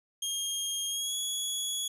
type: tone with pitch glide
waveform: 20% pulse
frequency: 3235 to 3363 Hz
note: G#7 to G#7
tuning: -46 to +21 cents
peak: -25 dBFS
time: 0.22-1.88 s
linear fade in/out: 5 ms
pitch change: +67 cents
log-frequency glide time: 0.88-1.15 s
effects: none